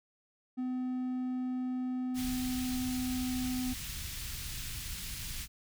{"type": "tone", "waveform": "triangle", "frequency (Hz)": 253.6, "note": "B3", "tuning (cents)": 46, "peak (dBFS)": -30, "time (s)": [0.57, 3.74], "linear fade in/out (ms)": 20}
{"type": "band-stop noise", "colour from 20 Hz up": "pink", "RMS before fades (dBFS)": -40, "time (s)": [2.14, 5.48], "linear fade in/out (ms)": 50, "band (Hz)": [120, 2500], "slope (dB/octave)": 12}
{"effects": []}